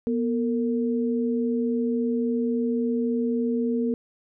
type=tone pair together; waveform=sine; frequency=241.5 / 455.9 Hz; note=B3 / A#4; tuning=-39 / -39 cents; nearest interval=major seventh; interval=1100 cents; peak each=-23 / -27 dBFS; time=0.07-3.94 s; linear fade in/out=0 ms; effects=none